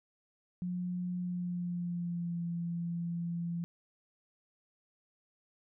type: tone with pitch glide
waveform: sine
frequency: 179 to 170.62 Hz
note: F3 to F3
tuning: +43 to -40 cents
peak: -33 dBFS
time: 0.62-3.64 s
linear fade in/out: 0 ms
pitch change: -83 cents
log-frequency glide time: 1.19-2.43 s
effects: none